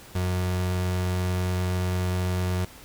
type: tone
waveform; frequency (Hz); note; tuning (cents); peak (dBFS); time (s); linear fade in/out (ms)
35% pulse; 91; F#2; -28; -22; 0.15-2.65; 5
effects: pink hiss -47 dBFS RMS until 2.84 s